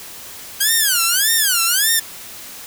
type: tone with vibrato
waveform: 5% pulse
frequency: 1568 Hz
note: G6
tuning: in tune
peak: -3 dBFS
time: 0.6-2 s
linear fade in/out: 10 ms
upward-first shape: sine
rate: 1.7 Hz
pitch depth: 270 cents each way
effects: white hiss -35 dBFS RMS until 2.66 s